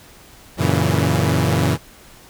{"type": "chord", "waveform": "sawtooth", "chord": "F# dominant seventh", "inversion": "none", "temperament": "equal with one note detuned", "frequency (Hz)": [92.5, 116.54, 140.36, 164.81], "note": ["F#2", "A#2", "C#3", "E3"], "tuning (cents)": [0, 0, 22, 0], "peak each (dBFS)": -17, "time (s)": [0.57, 1.78], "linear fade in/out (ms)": 50, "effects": ["pink hiss -45 dBFS RMS until 2.29 s"]}